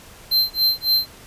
square tone with tremolo, 4122 Hz, C8, 27 cents flat, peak -14 dBFS, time 0.31-1.09 s, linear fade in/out 10 ms, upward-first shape sine, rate 3.6 Hz, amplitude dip 100%, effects pink hiss -44 dBFS RMS until 1.26 s + resampled to 32000 Hz

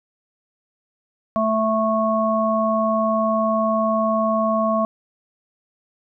harmonic tone, 220 Hz, A3, in tune, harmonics 1 / 3 / 5, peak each -22 / -20 / -22 dBFS, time 1.36-4.85 s, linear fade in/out 0 ms, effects none

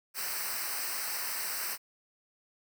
white noise with comb filter, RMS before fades -35 dBFS, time 0.14-1.78 s, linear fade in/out 50 ms, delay 0.29 ms, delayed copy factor -0.85, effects none

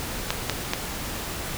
clicks, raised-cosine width 0.2 ms, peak -5 dBFS, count 3, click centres 0.305 / 0.497 / 0.735 s, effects pink hiss -32 dBFS RMS until 1.57 s

